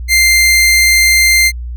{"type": "tone", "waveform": "sawtooth", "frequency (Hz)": 2093, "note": "C7", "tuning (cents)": 0, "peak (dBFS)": -3, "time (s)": [0.08, 1.52], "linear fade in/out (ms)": 50, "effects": ["added 60 Hz sine -20 dBFS peak until 1.76 s"]}